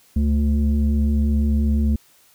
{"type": "tone pair together", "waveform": "sine", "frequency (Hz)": [71.41, 220], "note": ["D2", "A3"], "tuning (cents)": [-48, 0], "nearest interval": "octave + perfect fifth", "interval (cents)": 1948, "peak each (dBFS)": [-15, -19], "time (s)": [0.16, 1.96], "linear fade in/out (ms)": 5, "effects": ["tanh soft clip ceiling -12 dBFS", "white hiss -55 dBFS RMS until 2.34 s"]}